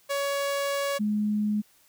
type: tone pair in turn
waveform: sawtooth / sine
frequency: 561 / 210.1 Hz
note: C#5 / G#3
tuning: +21 / +20 cents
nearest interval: octave + perfect fourth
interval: 1701 cents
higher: first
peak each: -22 / -23 dBFS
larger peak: first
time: 0.09-0.99 / 0.99-1.62 s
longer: first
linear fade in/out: 20 ms
effects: white hiss -61 dBFS RMS until 1.88 s